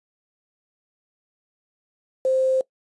sine tone with quantisation, 523.3 Hz, C5, in tune, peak -17 dBFS, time 2.25-2.61 s, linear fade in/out 2 ms, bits 7, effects noise-tail reverb RT60 0.1 s tail -21 dB re dry + resampled to 24000 Hz

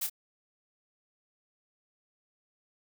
blue noise with echo, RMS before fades -32 dBFS, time 0.01-0.07 s, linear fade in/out 10 ms, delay 28 ms, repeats 1, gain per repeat -7 dB, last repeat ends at 0.098 s, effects none

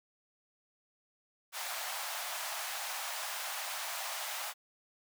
pink high-pass noise, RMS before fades -39 dBFS, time 1.52-4.54 s, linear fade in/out 50 ms, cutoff 640 Hz, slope 48 dB/octave, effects none

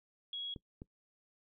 sine tone, 3322 Hz, G#7, in tune, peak -38 dBFS, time 0.33-0.54 s, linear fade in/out 2 ms
clicks, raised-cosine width 3 ms, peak -33 dBFS, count 2, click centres 0.562 / 0.819 s
effects noise-tail reverb RT60 0.1 s tail -22 dB re dry

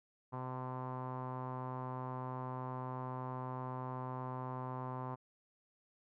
sawtooth tone with low-pass filter, 128.1 Hz, C3, 36 cents flat, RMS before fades -42 dBFS, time 0.32-5.16 s, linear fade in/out 20 ms, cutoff 1000 Hz, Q 5.2, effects none

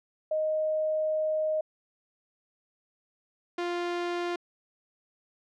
sine / sawtooth tone pair in turn, 622.3 / 349.3 Hz, D#5 / F4, 0 / 0 cents, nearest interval minor seventh, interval 1000 cents, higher first, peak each -25 dBFS, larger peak neither, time 0.31-1.61 / 3.58-4.36 s, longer first, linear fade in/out 5 ms, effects low-pass 4000 Hz 12 dB/octave

